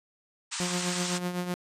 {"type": "band-pass noise", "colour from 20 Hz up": "white", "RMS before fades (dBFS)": -34, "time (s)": [0.51, 1.19], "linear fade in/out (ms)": 20, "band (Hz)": [840, 8900], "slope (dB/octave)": 96}
{"type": "tone with tremolo", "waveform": "sawtooth", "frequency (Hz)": 178.4, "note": "F3", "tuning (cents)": 37, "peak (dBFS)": -23, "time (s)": [0.6, 1.54], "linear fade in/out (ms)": 0, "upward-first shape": "triangle", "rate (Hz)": 7.9, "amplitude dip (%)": 65}
{"effects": ["resampled to 32000 Hz"]}